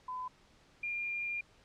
sine tone pair in turn, 1010 / 2402 Hz, B5 / D7, +39 / +38 cents, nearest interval octave + minor third, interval 1499 cents, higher second, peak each -37 / -34 dBFS, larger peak second, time 0.08-0.28 / 0.83-1.41 s, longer second, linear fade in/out 5 ms, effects pink hiss -64 dBFS RMS until 1.64 s + low-pass 6000 Hz 12 dB/octave

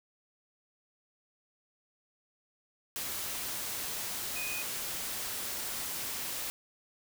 sine tone in noise, 2489 Hz, D#7, in tune, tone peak -37 dBFS, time 4.36-4.62 s, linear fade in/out 0 ms, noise white, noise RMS -37 dBFS, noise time 2.96-6.5 s, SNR -3 dB, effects none

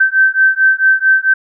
sine beating tone pair, 1547 / 1551.5 Hz, G6 / G6, -23 / -18 cents, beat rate 4.5 Hz, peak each -11 dBFS, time 0-1.34 s, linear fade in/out 10 ms, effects none

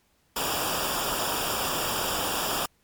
pink noise with comb filter, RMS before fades -28 dBFS, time 0.36-2.66 s, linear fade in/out 5 ms, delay 0.48 ms, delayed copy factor -0.8, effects pink hiss -67 dBFS RMS until 2.83 s + MP3 96 kbps

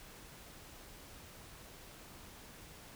silence, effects pink hiss -54 dBFS RMS until 2.95 s

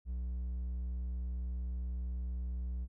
sine tone with hard clipping, 61.74 Hz, B1, in tune, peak -36 dBFS, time 0.05-2.88 s, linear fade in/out 50 ms, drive 3 dB, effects none

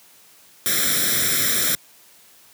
white noise with comb filter, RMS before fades -20 dBFS, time 0.66-1.75 s, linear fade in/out 0 ms, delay 0.54 ms, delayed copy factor +0.95, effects white hiss -51 dBFS RMS until 2.53 s + high-pass 100 Hz 12 dB/octave

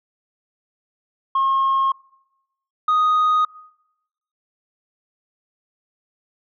sine tone pair in turn, 1078 / 1244.6 Hz, C#6 / D#6, -49 / 0 cents, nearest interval major second, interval 249 cents, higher second, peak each -14 / -12 dBFS, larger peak second, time 1.35-1.92 / 2.88-3.45 s, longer neither, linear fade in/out 5 ms, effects noise-tail reverb RT60 0.9 s tail -24 dB re dry + tanh soft clip ceiling -13 dBFS

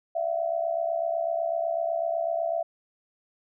sine tone with amplitude modulation, 668 Hz, E5, 23 cents sharp, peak -21 dBFS, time 0.15-2.63 s, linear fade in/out 10 ms, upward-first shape sine, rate 68 Hz, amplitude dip 80%, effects none

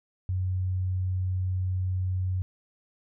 sine tone, 92.5 Hz, F#2, in tune, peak -25 dBFS, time 0.29-2.42 s, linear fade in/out 0 ms, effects none

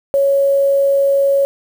sine tone with quantisation, 554.4 Hz, C#5, in tune, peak -10 dBFS, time 0.14-1.45 s, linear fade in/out 0 ms, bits 6, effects none

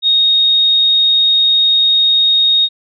sine tone, 3729 Hz, A#7, in tune, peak -8 dBFS, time 0.02-2.69 s, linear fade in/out 50 ms, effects none

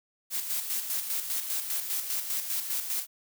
blue noise with tremolo, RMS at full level -30 dBFS, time 0.3-3.07 s, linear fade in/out 50 ms, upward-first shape square, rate 5 Hz, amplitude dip 50%, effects none

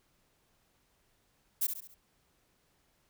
violet noise with echo, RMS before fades -29 dBFS, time 1.61-1.67 s, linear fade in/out 10 ms, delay 69 ms, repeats 4, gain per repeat -7 dB, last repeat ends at 1.946 s, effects pink hiss -72 dBFS RMS until 3.09 s

